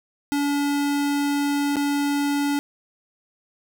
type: tone with dropouts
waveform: square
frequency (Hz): 286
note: D4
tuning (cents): -46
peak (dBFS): -21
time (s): 0.32-2.59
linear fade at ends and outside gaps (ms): 0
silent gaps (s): 1.758-1.767
effects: none